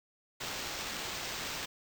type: noise with sample-and-hold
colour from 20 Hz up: white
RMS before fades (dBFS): -39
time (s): 0.4-1.66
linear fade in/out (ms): 10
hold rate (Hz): 11025
effects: none